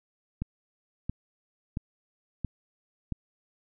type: click train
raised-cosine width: 5 ms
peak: -18 dBFS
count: 5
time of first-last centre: 0.42-3.123 s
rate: 1.48 Hz
effects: none